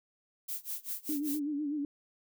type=noise with tremolo; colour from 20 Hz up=violet; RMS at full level=-36 dBFS; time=0.48-1.4 s; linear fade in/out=10 ms; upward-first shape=sine; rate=5.1 Hz; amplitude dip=95%
type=tone with vibrato; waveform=sine; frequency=293.7 Hz; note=D4; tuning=in tune; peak=-31 dBFS; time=1.09-1.85 s; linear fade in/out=2 ms; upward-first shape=sine; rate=8 Hz; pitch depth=76 cents each way
effects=none